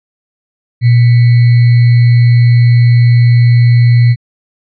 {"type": "tone with sample-and-hold", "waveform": "sine", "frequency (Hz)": 120, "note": "B2", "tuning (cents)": -49, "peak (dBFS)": -3, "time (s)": [0.81, 4.16], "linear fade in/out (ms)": 50, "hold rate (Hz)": 2100, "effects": ["resampled to 11025 Hz"]}